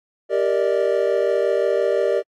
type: chord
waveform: triangle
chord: Eb major seventh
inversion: first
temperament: equal with one note detuned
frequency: 392 / 466.2 / 587.3 / 633.1 Hz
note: G4 / Bb4 / D5 / Eb5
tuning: 0 / 0 / 0 / +30 cents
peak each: -20 / -20 / -19 / -24 dBFS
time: 0.29-2.23 s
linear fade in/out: 50 ms
effects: AAC 48 kbps